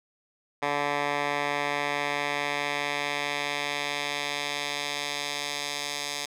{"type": "tone with band-pass filter sweep", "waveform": "10% pulse", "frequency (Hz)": 144.6, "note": "D3", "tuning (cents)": -27, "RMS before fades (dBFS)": -30, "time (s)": [0.62, 6.26], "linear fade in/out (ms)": 10, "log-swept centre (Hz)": [1400, 5100], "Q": 0.98, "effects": []}